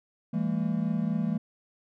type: tone cluster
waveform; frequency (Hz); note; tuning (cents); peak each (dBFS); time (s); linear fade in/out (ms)
triangle; 166.4 / 202.5 / 226.6; E3 / G#3 / A#3; +17 / -43 / -49; -28; 0.33-1.38; 10
effects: none